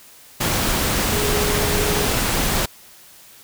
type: tone in noise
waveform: sine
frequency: 415.3 Hz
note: G#4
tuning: in tune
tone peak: -24 dBFS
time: 1.12-2.06 s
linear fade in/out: 10 ms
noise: pink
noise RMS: -20 dBFS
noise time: 0.4-2.66 s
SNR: -7 dB
effects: white hiss -46 dBFS RMS until 3.43 s